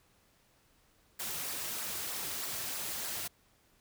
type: noise with flanger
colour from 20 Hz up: white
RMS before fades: -38 dBFS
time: 1.19-3.28 s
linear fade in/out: 10 ms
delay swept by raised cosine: 0.3 to 4.2 ms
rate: 3.2 Hz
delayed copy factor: -0.5
effects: pink hiss -68 dBFS RMS until 3.8 s